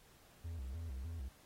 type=tone with vibrato; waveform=triangle; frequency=73.42 Hz; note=D2; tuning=in tune; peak=-39 dBFS; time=0.44-1.29 s; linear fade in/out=10 ms; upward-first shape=square; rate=3.3 Hz; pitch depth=220 cents each way; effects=pink hiss -65 dBFS RMS until 1.45 s + AAC 48 kbps